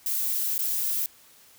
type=noise with dropouts; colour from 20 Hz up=violet; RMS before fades=-27 dBFS; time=0.06-1.06 s; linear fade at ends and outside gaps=1 ms; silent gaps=0.58-0.59 s; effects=white hiss -55 dBFS RMS until 1.58 s